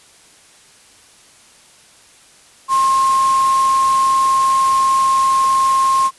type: tone in noise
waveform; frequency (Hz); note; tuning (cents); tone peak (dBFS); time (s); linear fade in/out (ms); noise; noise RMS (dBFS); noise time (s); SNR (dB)
sine; 1068; C6; +35; -11; 2.68-6.11; 50; white; -27; 2.68-6.11; +13
effects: white hiss -47 dBFS RMS until 6.18 s + resampled to 24000 Hz